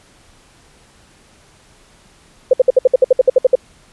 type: tone bursts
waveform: sine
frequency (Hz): 514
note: C5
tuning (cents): -31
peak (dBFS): -4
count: 13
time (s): 2.51-3.554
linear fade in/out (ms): 5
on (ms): 24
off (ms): 61
effects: pink hiss -49 dBFS RMS until 3.92 s + resampled to 24000 Hz